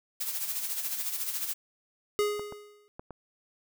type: noise with tremolo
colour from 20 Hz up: blue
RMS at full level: -31 dBFS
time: 0.2-1.54 s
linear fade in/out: 10 ms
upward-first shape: sine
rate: 14 Hz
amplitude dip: 55%
type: tone with exponential decay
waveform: square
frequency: 415.3 Hz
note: G#4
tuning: in tune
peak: -23 dBFS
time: 2.19-2.88 s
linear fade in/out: 0 ms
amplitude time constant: 150 ms
type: clicks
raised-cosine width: 1 ms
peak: -27 dBFS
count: 4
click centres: 2.395 / 2.524 / 2.995 / 3.107 s
effects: none